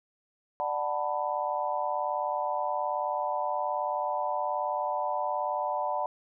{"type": "chord", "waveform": "sine", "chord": "B minor seventh", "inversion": "first", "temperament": "just", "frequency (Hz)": [592.7, 740.8, 889, 987.8], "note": ["D5", "F#5", "A5", "B5"], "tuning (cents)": [16, 2, 18, 0], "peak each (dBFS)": -33, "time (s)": [0.6, 6.06], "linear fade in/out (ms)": 0, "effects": []}